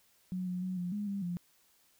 sine tone with pitch steps, 183.5 / 180.5 / 185.1 / 177.5 / 206.6 / 198.8 / 175.4 Hz, F#3 / F#3 / F#3 / F3 / G#3 / G3 / F3, -14 / -43 / +1 / +28 / -9 / +25 / +8 cents, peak -33 dBFS, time 0.32-1.37 s, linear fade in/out 0 ms, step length 150 ms, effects white hiss -68 dBFS RMS until 1.99 s

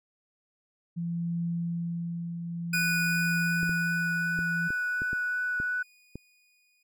sine tone with tremolo, 170.1 Hz, F3, 45 cents flat, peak -27 dBFS, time 0.96-4.69 s, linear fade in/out 20 ms, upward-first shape triangle, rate 0.52 Hz, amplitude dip 50%
sine tone with vibrato, 1480 Hz, F#6, in tune, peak -27 dBFS, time 2.73-5.83 s, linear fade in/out 10 ms, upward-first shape triangle, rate 2.7 Hz, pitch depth 9 cents each way
sawtooth tone with exponential decay, 2463 Hz, D#7, 18 cents flat, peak -24 dBFS, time 2.73-6.83 s, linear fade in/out 5 ms, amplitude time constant 890 ms
clicks, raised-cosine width 3 ms, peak -25 dBFS, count 8, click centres 3.631 / 3.694 / 4.39 / 4.705 / 5.019 / 5.131 / 5.601 / 6.156 s
effects none

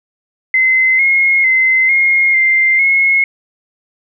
sine tone with pitch steps, 2056 / 2155 / 2060 / 2143 / 2092 / 2170 Hz, C7 / C#7 / C7 / C7 / C7 / C#7, -31 / -49 / -28 / +41 / -1 / -37 cents, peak -8 dBFS, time 0.54-3.24 s, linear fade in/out 2 ms, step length 450 ms, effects none

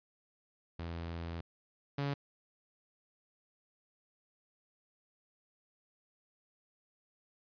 sawtooth tone pair in turn, 84 / 141.27 Hz, E2 / C#3, +33 / +33 cents, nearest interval major sixth, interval 900 cents, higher second, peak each -35 / -29 dBFS, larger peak second, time 0.79-1.41 / 1.98-2.14 s, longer first, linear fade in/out 5 ms, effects resampled to 11025 Hz

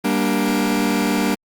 sawtooth chord, G minor, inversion none, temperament just, 196 / 235.2 / 294 Hz, G3 / Bb3 / D4, 0 / +16 / +2 cents, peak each -17 dBFS, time 0.04-1.35 s, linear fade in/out 10 ms, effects Opus 32 kbps

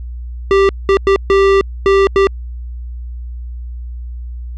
square tone bursts at uneven times, 392 Hz, G4, in tune, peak -8 dBFS, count 6, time 0.51-0.69 / 0.89-0.97 / 1.07-1.16 / 1.3-1.61 / 1.86-2.07 / 2.16-2.27 s, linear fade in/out 0 ms, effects added 60 Hz sine -23 dBFS peak until 4.57 s + low-pass 3000 Hz 12 dB/octave

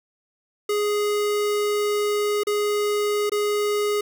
square tone with dropouts, 415.3 Hz, G#4, in tune, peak -21 dBFS, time 0.69-4.01 s, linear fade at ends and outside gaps 5 ms, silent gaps 2.435-2.469 / 3.296-3.318 s, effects none

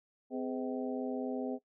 harmonic tone with a mistuned harmonic, 128 Hz, C3, 38 cents flat, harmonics 2 / 3 / 4 / 5 / 6, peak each -36 / -40 / -42 / -44 / -46 dBFS, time 0.3-1.59 s, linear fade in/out 50 ms, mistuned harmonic 3, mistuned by +140 cents, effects noise-tail reverb RT60 0.1 s tail -18 dB re dry

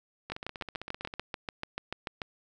two click trains, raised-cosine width 0.3 ms, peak -18 / -23 dBFS, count 14 / 14, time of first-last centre 0.32-2.218 / 0.3-1.139 s, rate 6.85 / 15.5 Hz, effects none

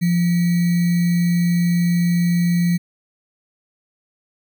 sine tone with sample-and-hold, 173.5 Hz, F3, 11 cents flat, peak -14 dBFS, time 0.01-2.78 s, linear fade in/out 20 ms, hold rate 2100 Hz, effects none

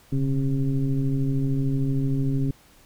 sine tone with frequency modulation, 138.6 Hz, C#3, in tune, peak -20 dBFS, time 0.12-2.51 s, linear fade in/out 5 ms, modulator 132 Hz, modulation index 1.1, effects pink hiss -55 dBFS RMS until 2.85 s

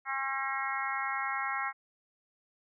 harmonic tone, 270 Hz, C#4, 45 cents flat, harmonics 3 / 4 / 5 / 6 / 7 / 8, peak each -38 / -37 / -37 / -41 / -38 / -38 dBFS, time 0.05-1.73 s, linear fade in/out 50 ms, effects none

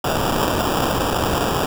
blue noise with sample-and-hold, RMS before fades -20 dBFS, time 0.04-1.66 s, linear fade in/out 5 ms, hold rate 2100 Hz, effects none

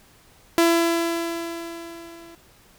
sawtooth tone with level ramp, 335.8 Hz, E4, 32 cents sharp, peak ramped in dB -10 to -39 dBFS, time 0.58-2.35 s, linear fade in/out 0 ms, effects pink hiss -54 dBFS RMS until 2.78 s

